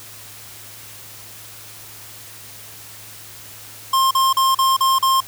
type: tone bursts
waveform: square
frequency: 1061 Hz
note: C6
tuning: 24 cents sharp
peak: -14 dBFS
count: 6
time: 3.93-5.205 s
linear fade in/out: 5 ms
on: 180 ms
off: 39 ms
effects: added 106 Hz sine -48 dBFS peak until 5.27 s + white hiss -39 dBFS RMS until 5.27 s